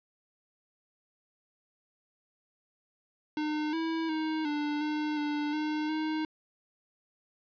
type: tone with pitch steps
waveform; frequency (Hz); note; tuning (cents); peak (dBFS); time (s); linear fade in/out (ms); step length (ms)
square; 303.7 / 325.8 / 314.1 / 295.7 / 302.1 / 295.9 / 304.9 / 311.6; D#4 / E4 / D#4 / D4 / D4 / D4 / D#4 / D#4; -42 / -20 / +16 / +12 / +49 / +13 / -35 / +3; -30; 3.37-6.25; 2; 360
effects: resampled to 11025 Hz + 11-bit